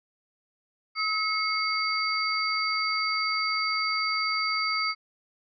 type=tone cluster; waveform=sine; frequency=1283 / 2178 / 4656 Hz; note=E6 / C#7 / D8; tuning=-47 / -31 / -16 cents; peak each=-29 dBFS; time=0.95-4.95 s; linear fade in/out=50 ms; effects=none